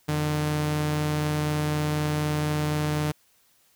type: tone pair together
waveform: sawtooth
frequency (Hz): 87.31 / 150.58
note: F2 / D3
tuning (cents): 0 / +44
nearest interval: major sixth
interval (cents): 944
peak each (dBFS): -31 / -20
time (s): 0.08-3.12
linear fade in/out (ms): 10
effects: white hiss -63 dBFS RMS until 3.75 s